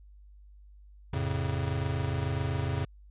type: chord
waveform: square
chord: F augmented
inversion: none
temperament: just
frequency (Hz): 87.31 / 109.13 / 136.42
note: F2 / A2 / C#3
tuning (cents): 0 / -14 / -27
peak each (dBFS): -33 / -35 / -33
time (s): 1.13-2.85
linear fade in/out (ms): 5
effects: added 50 Hz sine -50 dBFS peak until 3.1 s + resampled to 8000 Hz